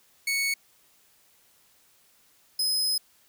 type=tone pair in turn; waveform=sawtooth; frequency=2217 / 5073 Hz; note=C#7 / D#8; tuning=0 / +33 cents; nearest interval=octave + major second; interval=1433 cents; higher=second; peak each=-21 dBFS; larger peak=neither; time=0.27-0.54 / 2.59-2.98 s; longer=second; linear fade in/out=5 ms; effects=white hiss -62 dBFS RMS until 3.28 s